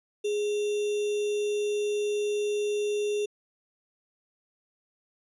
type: tone with sample-and-hold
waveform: sine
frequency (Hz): 415.3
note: G#4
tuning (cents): 0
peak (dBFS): -25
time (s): 0.24-3.26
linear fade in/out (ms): 10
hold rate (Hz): 3150
effects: resampled to 22050 Hz